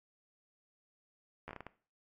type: slowing click train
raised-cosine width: 0.5 ms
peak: -29 dBFS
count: 7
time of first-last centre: 1.48-1.667 s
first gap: 12 ms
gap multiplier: 1.38
effects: noise-tail reverb RT60 0.4 s tail -18 dB re dry + AAC 32 kbps